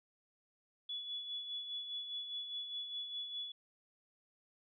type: tone with tremolo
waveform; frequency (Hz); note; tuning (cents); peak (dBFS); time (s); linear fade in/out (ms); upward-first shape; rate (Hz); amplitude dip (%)
sine; 3415; G#7; +48; -38; 0.89-3.52; 5; sine; 4.9; 50
effects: none